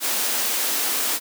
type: high-pass noise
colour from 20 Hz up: white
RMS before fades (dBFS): -23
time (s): 0-1.2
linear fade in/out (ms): 50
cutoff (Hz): 220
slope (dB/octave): 48
effects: none